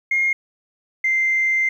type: tone pair in turn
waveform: sine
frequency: 2136 / 2086 Hz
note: C7 / C7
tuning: +35 / -6 cents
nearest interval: unison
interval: 41 cents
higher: first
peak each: -15 dBFS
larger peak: neither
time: 0.11-0.33 / 1.04-1.69 s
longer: second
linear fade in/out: 5 ms
effects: tanh soft clip ceiling -11 dBFS + 9-bit